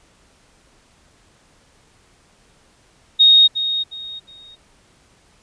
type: tone with echo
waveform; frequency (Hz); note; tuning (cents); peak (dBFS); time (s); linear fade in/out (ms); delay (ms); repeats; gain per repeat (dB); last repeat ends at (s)
sine; 3729; A#7; 0; -7; 3.19-3.48; 20; 360; 3; -11; 4.56
effects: pink hiss -55 dBFS RMS until 5.42 s + resampled to 22050 Hz